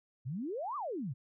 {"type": "exponential two-way sweep", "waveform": "sine", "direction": "up then down", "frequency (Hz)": [113.7, 1226, 113.7], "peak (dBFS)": -35, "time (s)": [0.25, 1.14], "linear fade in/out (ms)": 20, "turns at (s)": 0.76, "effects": []}